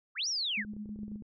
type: linear two-way sweep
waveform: sine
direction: up then down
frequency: 1041 to 5900 to 1433 Hz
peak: -30 dBFS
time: 0.15-0.65 s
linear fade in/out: 50 ms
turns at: 0.28 s
type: tone with tremolo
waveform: sine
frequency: 210 Hz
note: G#3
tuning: 19 cents sharp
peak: -36 dBFS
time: 0.57-1.22 s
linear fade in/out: 10 ms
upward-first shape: sine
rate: 9.3 Hz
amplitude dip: 55%
type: clicks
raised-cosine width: 3 ms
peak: -36 dBFS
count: 12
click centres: 0.649 / 0.736 / 0.766 / 0.858 / 0.892 / 0.96 / 0.99 / 1.033 / 1.081 / 1.117 / 1.158 / 1.222 s
effects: none